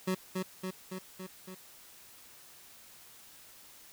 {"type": "tone with echo", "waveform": "25% pulse", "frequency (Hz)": 186.3, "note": "F#3", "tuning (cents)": 12, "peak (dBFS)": -25, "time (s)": [0.07, 0.15], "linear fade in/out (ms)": 10, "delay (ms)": 280, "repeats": 5, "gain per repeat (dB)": -3, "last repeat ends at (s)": 1.55, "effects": ["white hiss -55 dBFS RMS until 3.92 s"]}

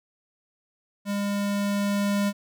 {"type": "tone with level ramp", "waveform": "square", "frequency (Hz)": 202.2, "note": "G#3", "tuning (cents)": -46, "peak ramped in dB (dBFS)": [-26, -22], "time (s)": [1.05, 2.33], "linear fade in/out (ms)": 50, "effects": []}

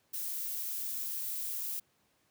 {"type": "noise", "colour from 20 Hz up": "violet", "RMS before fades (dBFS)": -37, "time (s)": [0.13, 1.8], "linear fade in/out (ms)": 10, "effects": ["pink hiss -72 dBFS RMS until 2.3 s", "high-pass 100 Hz 12 dB/octave"]}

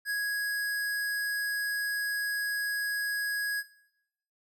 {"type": "tone", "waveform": "square", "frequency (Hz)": 1661.2, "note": "G#6", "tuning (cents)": 0, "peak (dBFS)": -29, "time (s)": [0.05, 3.64], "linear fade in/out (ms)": 50, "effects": ["noise-tail reverb RT60 0.8 s tail -18 dB re dry"]}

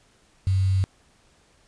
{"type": "tone with quantisation", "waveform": "sine", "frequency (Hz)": 95.1, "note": "F#2", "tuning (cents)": 48, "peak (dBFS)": -18, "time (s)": [0.47, 0.84], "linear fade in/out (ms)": 0, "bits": 7, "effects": ["pink hiss -60 dBFS RMS until 1.67 s", "resampled to 22050 Hz"]}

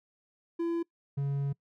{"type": "tone pair in turn", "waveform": "triangle", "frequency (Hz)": [337.1, 140.02], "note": ["E4", "C#3"], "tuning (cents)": [39, 18], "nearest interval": "octave + minor third", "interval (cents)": 1521, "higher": "first", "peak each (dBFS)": -26, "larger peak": "neither", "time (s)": [[0.59, 0.83], [1.17, 1.53]], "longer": "second", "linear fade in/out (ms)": 10, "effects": ["noise-tail reverb RT60 0.1 s tail -24 dB re dry"]}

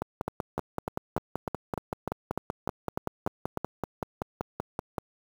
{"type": "two click trains", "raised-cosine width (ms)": 1, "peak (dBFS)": [-15, -15], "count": [12, 27], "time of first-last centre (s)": [[0.28, 3.573], [0.02, 4.982]], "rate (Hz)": [3.34, 5.24], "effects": ["high-pass 60 Hz 12 dB/octave", "7-bit"]}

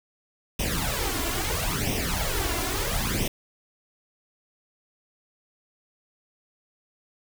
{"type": "noise with flanger", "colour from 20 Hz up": "pink", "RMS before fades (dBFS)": -27, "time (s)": [0.59, 3.28], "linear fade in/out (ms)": 5, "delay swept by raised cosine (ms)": [0.34, 2.94], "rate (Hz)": 0.75, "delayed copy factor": 0.75, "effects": []}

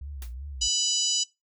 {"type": "tone with vibrato", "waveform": "sine", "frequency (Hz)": 65.41, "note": "C2", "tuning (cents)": 0, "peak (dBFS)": -35, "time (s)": [0.01, 0.68], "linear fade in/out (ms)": 5, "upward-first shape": "sine", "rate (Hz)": 2.7, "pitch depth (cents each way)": 180}
{"type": "noise with exponential decay", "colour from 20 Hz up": "white", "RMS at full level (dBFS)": -40, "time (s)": [0.22, 0.34], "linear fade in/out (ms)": 1, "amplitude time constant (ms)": 26}
{"type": "harmonic tone", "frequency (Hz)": 987.8, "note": "B5", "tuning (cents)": 0, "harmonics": [3, 4, 5, 6, 7, 8], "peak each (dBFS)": [-29, -33, -28, -30, -27, -38], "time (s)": [0.61, 1.24], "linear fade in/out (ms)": 10}
{"effects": ["noise-tail reverb RT60 0.2 s tail -21 dB re dry"]}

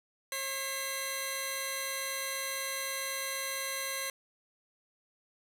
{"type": "tone pair together", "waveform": "10% pulse", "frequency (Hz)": [540, 2031], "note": ["C#5", "B6"], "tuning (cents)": [-45, 48], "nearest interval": "octave + major seventh", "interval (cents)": 2293, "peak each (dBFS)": [-29, -27], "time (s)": [0.32, 4.1], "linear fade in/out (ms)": 2, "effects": []}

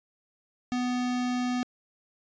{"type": "tone", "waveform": "square", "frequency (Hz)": 248.1, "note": "B3", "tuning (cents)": 8, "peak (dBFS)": -27, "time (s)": [0.72, 1.63], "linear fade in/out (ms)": 0, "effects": ["resampled to 16000 Hz"]}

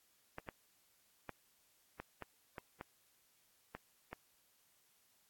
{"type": "clicks", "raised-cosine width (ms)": 0.5, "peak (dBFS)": -28, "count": 9, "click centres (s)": [0.384, 0.488, 1.293, 2, 2.223, 2.582, 2.811, 3.75, 4.13], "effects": ["white hiss -73 dBFS RMS until 5.29 s", "AAC 64 kbps"]}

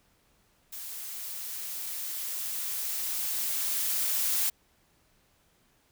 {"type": "noise with level ramp", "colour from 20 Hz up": "blue", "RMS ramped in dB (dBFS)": [-40, -27], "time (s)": [0.72, 4.5], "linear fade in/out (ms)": 10, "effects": ["pink hiss -67 dBFS RMS until 5.91 s"]}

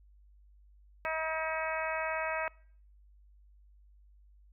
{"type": "harmonic tone", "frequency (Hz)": 318.8, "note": "D#4", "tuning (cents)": 42, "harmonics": [2, 3, 4, 5, 6, 7, 8], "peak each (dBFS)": [-36, -38, -39, -40, -41, -41, -42], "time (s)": [1.05, 2.48], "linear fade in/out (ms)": 0, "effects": ["noise-tail reverb RT60 0.6 s tail -25 dB re dry", "added 50 Hz sine -57 dBFS peak until 4.52 s"]}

